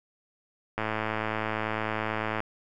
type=click train; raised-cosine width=0.5 ms; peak=-14 dBFS; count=178; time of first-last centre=0.78-2.404 s; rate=109 Hz; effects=none